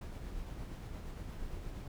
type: noise with tremolo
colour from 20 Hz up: brown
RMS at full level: -42 dBFS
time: 0.01-1.88 s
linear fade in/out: 5 ms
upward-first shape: sine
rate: 8.6 Hz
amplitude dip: 25%
effects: none